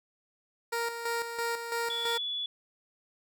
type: tone with tremolo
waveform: 15% pulse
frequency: 466.5 Hz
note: A#4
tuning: 1 cent sharp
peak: -23 dBFS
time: 0.72-2.18 s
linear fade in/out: 10 ms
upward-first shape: square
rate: 3 Hz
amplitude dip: 55%
type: tone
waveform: sine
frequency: 3426 Hz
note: A7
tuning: 47 cents flat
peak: -31 dBFS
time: 1.9-2.46 s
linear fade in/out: 2 ms
effects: none